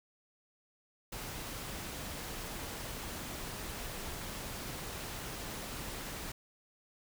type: noise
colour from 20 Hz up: pink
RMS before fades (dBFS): -42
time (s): 1.12-6.32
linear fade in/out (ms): 5
effects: none